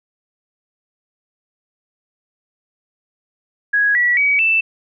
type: tone with pitch steps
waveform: sine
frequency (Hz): 1661.2 / 1941.6 / 2269 / 2652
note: G#6 / B6 / C#7 / E7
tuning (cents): 0 / -30 / +40 / +10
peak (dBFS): -12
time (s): 3.73-4.61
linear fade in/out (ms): 10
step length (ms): 220
effects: none